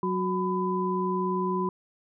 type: tone cluster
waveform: sine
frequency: 185.5 / 368.1 / 1002 Hz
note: F#3 / F#4 / B5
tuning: +5 / -9 / +25 cents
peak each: -29 dBFS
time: 0.03-1.69 s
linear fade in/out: 2 ms
effects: none